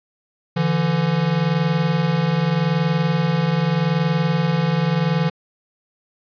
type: tone pair together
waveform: square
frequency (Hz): 146.83 / 167.66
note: D3 / E3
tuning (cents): 0 / +30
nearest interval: major second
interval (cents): 230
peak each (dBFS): -22 / -19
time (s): 0.56-5.3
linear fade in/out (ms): 10
effects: resampled to 11025 Hz + 9-bit